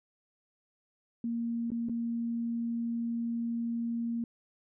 sine tone with dropouts, 233.1 Hz, A#3, in tune, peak -30 dBFS, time 1.24-4.24 s, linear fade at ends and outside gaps 2 ms, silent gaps 1.704-1.717 / 1.887-1.895 s, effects none

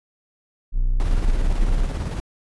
triangle tone, 30.87 Hz, B0, in tune, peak -14 dBFS, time 0.72-1.88 s, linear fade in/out 50 ms
brown noise with tremolo, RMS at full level -24 dBFS, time 1-2.2 s, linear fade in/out 0 ms, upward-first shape square, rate 18 Hz, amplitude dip 35%
effects resampled to 24000 Hz

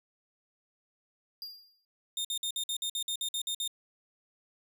square tone with exponential decay, 4804 Hz, D8, 38 cents sharp, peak -37 dBFS, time 1.42-1.85 s, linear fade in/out 1 ms, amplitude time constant 92 ms
sawtooth tone bursts, 3645 Hz, A#7, 40 cents flat, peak -28 dBFS, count 12, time 2.17-3.677 s, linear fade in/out 2 ms, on 77 ms, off 53 ms
effects none

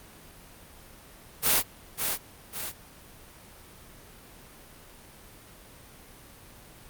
white noise with echo, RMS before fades -22 dBFS, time 1.42-1.63 s, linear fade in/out 50 ms, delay 550 ms, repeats 2, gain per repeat -6 dB, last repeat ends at 2.73 s, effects pink hiss -50 dBFS RMS until 6.89 s + Opus 32 kbps

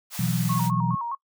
white high-pass noise, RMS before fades -35 dBFS, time 0.1-0.71 s, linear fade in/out 50 ms, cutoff 590 Hz, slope 48 dB/octave
sine chord, B suspended fourth, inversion none, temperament equal with one note detuned, 123.47 / 164.81 / 183.19 Hz, B2 / E3 / F#3, 0 / 0 / -17 cents, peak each -26 dBFS, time 0.19-0.95 s, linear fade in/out 5 ms
sine tone with vibrato, 1014 Hz, B5, 45 cents sharp, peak -27 dBFS, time 0.49-1.15 s, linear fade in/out 5 ms, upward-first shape square, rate 4.8 Hz, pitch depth 130 cents each way
effects noise-tail reverb RT60 0.1 s tail -21 dB re dry

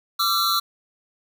square tone cluster, 1172 / 1353 / 3955 / 4243 Hz, D6 / E6 / B7 / C8, -4 / +45 / +2 / +23 cents, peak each -25 / -25 / -24 / -28 dBFS, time 0.19-0.6 s, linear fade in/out 10 ms, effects 8-bit

